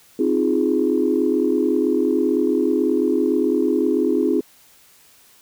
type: chord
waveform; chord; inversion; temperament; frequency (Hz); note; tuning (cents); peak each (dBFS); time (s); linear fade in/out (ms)
sine; F minor seventh; second; equal; 261.6 / 311.1 / 349.2 / 415.3; C4 / Eb4 / F4 / Ab4; 0 / 0 / 0 / 0; -21; 0.19-4.41; 5
effects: tanh soft clip ceiling -6 dBFS + white hiss -52 dBFS RMS until 5.41 s